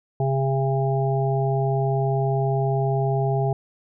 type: harmonic tone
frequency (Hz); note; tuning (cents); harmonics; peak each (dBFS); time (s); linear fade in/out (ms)
135; C#3; -45; 1 / 3 / 5 / 6; -21 / -26 / -28 / -29; 0.2-3.53; 2
effects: none